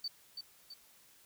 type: tone with echo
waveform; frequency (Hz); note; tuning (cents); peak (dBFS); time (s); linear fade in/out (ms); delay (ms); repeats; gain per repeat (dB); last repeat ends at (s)
sine; 4562; C#8; +49; -34; 0.04-0.08; 5; 330; 2; -6; 0.74
effects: tanh soft clip ceiling -31 dBFS + white hiss -63 dBFS RMS until 1.25 s